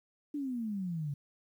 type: exponential sweep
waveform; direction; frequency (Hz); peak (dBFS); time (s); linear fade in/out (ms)
sine; down; 299.3 to 138.59; -33; 0.34-1.14; 5
effects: 11-bit